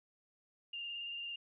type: tone with vibrato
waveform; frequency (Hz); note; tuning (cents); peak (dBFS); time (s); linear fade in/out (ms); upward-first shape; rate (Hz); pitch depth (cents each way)
sine; 2805; F7; +7; -40; 0.73-1.36; 5; square; 18; 16
effects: none